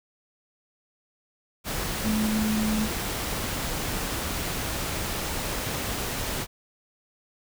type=tone in noise; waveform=sine; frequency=215.8 Hz; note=A3; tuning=33 cents flat; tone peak=-23 dBFS; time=2.03-2.89 s; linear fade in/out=50 ms; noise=pink; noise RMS=-30 dBFS; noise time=1.64-6.47 s; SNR=+4 dB; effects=none